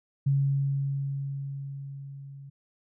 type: tone with level ramp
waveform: sine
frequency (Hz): 138.59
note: C#3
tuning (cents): 0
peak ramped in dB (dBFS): -20 to -42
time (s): 0.26-2.5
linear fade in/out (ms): 10
effects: none